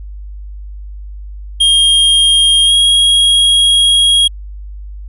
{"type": "tone with pitch glide", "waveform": "square", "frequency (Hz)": [3230, 3286], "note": ["G#7", "G#7"], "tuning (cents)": [-49, -19], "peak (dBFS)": -7, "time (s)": [1.6, 4.28], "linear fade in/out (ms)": 10, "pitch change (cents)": 30, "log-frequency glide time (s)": [2.65, 2.73], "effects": ["added 50 Hz sine -25 dBFS peak until 5.08 s", "resampled to 24000 Hz"]}